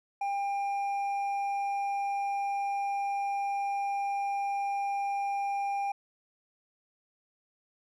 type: tone with hard clipping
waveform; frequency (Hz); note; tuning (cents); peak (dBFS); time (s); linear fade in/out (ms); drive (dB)
triangle; 799; G5; +33; -30; 0.21-5.92; 5; 8
effects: none